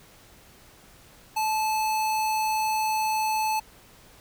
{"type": "tone", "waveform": "square", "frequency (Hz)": 869, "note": "A5", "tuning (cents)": -22, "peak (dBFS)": -24, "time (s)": [1.36, 3.6], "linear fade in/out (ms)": 10, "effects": ["pink hiss -53 dBFS RMS until 4.2 s"]}